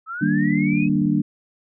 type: linear sweep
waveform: sine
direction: up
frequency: 1274 to 2584 Hz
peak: -27 dBFS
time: 0.06-0.89 s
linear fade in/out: 50 ms
type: chord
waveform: sine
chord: Eb major seventh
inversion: none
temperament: equal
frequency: 155.56 / 196 / 233.1 / 293.7 Hz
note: Eb3 / G3 / Bb3 / D4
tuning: 0 / 0 / 0 / 0 cents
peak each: -23 / -21 / -23 / -21 dBFS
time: 0.21-1.22 s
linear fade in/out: 10 ms
type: clicks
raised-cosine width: 3 ms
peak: -31 dBFS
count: 7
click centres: 0.734 / 0.826 / 0.863 / 0.897 / 0.958 / 1.016 / 1.059 s
effects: none